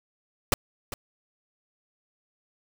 pink noise with echo, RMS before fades -21 dBFS, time 0.52-0.54 s, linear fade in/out 2 ms, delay 400 ms, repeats 1, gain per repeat -14 dB, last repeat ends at 0.94 s, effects none

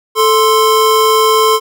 square tone pair together, 439.5 / 1046.5 Hz, A4 / C6, -2 / 0 cents, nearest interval octave + minor third, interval 1502 cents, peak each -11 dBFS, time 0.15-1.6 s, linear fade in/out 50 ms, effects none

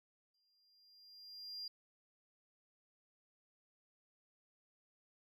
triangle tone with exponential growth, 4800 Hz, D8, 37 cents sharp, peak -39 dBFS, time 0.34-1.68 s, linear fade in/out 5 ms, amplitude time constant 290 ms, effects tanh soft clip ceiling -39 dBFS

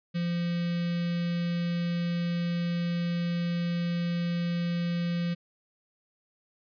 square tone with notch filter, 172.5 Hz, F3, 21 cents flat, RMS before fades -29 dBFS, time 0.14-5.35 s, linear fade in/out 20 ms, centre 850 Hz, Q 0.56, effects resampled to 11025 Hz

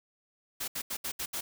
white noise bursts at uneven times, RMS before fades -35 dBFS, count 6, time 0.6-0.68 / 0.75-0.82 / 0.9-0.97 / 1.04-1.12 / 1.19-1.26 / 1.33-1.41 s, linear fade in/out 10 ms, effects none

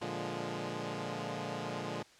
10% pulse chord, Bb dominant seventh, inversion none, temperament equal, 116.54 / 146.83 / 174.61 / 207.7 Hz, Bb2 / D3 / F3 / Ab3, 0 / 0 / 0 / 0 cents, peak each -34 dBFS, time 0.01-2.03 s, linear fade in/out 10 ms, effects white hiss -60 dBFS RMS until 2.19 s + low-pass 6000 Hz 12 dB/octave

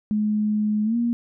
sine tone with pitch glide, 211.7 to 236.3 Hz, G#3 to A#3, +33 to +24 cents, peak -19 dBFS, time 0.11-1.13 s, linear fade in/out 0 ms, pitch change +191 cents, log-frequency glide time 0.84-0.96 s, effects none

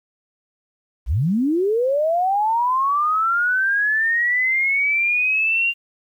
sine linear sweep, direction up, 44.7 to 2794 Hz, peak -16 dBFS, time 1.06-5.74 s, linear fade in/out 50 ms, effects 9-bit

